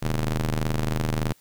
sawtooth ring-modulated tone, 78.1 Hz, D#2, 7 cents sharp, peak -16 dBFS, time 0.02-1.33 s, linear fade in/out 10 ms, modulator 50.7 Hz, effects white hiss -59 dBFS RMS until 1.4 s

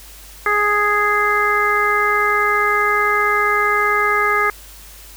harmonic tone, 415.3 Hz, G#4, in tune, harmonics 1 / 2 / 3 / 4 / 5, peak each -22 / -26 / -17 / -20 / -20 dBFS, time 0.46-4.5 s, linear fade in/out 2 ms, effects added 50 Hz sine -41 dBFS peak until 5.16 s + white hiss -41 dBFS RMS until 5.16 s

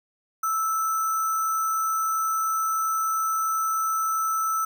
sine tone with sample-and-hold, 1318.5 Hz, E6, in tune, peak -22 dBFS, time 0.43-4.65 s, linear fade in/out 5 ms, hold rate 7350 Hz, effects none

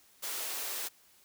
white high-pass noise, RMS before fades -37 dBFS, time 0.22-0.89 s, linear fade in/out 20 ms, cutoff 330 Hz, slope 24 dB/octave, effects white hiss -63 dBFS RMS until 1.24 s

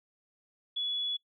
sine tone, 3400 Hz, G#7, 40 cents sharp, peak -30 dBFS, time 0.76-1.17 s, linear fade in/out 10 ms, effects noise-tail reverb RT60 0.1 s tail -23 dB re dry

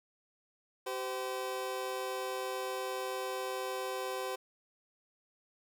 25% pulse tone pair together, 384.3 / 513 Hz, G4 / C5, -34 / -34 cents, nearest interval perfect fourth, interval 500 cents, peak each -35 / -34 dBFS, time 0.86-4.36 s, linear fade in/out 10 ms, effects none

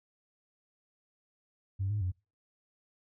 sine tone with pitch steps, 97.1 / 104.5 / 91.3 Hz, G2 / G#2 / F#2, -16 / +11 / -23 cents, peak -28 dBFS, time 1.79-2.12 s, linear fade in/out 20 ms, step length 110 ms, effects noise-tail reverb RT60 0.3 s tail -26 dB re dry + tanh soft clip ceiling -25 dBFS

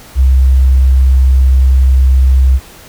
sine tone, 65.41 Hz, C2, in tune, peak -4 dBFS, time 0.15-2.6 s, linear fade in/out 50 ms, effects pink hiss -36 dBFS RMS until 2.88 s

